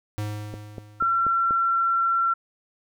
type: tone with exponential decay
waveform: square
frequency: 105.1 Hz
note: G#2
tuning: 21 cents sharp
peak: -26 dBFS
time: 0.18-1.61 s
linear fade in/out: 0 ms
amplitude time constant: 310 ms
type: click train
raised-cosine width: 2 ms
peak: -21 dBFS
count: 5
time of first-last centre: 0.54-1.509 s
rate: 4.13 Hz
type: tone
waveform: sine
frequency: 1358 Hz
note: F6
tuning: 49 cents flat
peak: -19 dBFS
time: 1-2.34 s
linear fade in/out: 10 ms
effects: none